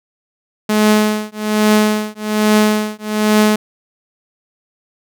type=tone with tremolo; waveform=sawtooth; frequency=213 Hz; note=G#3; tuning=44 cents sharp; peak=-4 dBFS; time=0.69-3.56 s; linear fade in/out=5 ms; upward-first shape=triangle; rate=1.2 Hz; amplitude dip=100%; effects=none